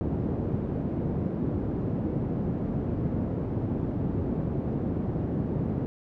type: band-pass noise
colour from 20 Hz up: pink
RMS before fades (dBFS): -29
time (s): 0.01-5.86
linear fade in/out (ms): 0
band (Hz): 100 to 320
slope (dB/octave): 12
effects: none